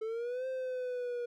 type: exponential two-way sweep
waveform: triangle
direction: up then down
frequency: 434.4 to 523.3 to 478.8 Hz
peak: -32 dBFS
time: 0.01-1.26 s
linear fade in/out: 10 ms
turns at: 0.47 s
effects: none